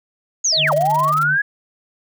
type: linear two-way sweep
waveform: sine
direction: down then up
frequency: 6800 to 559 to 1694 Hz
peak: -14 dBFS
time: 0.44-1.42 s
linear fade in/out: 10 ms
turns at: 0.73 s
type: tone with vibrato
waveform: triangle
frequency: 634 Hz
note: D#5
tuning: 32 cents sharp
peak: -23 dBFS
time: 0.52-1.12 s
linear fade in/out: 10 ms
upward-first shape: square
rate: 8.4 Hz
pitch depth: 11 cents each way
type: tone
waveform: sine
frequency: 150 Hz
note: D3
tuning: 37 cents sharp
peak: -24 dBFS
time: 0.56-1.38 s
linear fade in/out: 50 ms
type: noise bursts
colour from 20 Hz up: white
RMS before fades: -34 dBFS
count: 13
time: 0.67-1.234 s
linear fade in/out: 5 ms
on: 24 ms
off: 21 ms
effects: none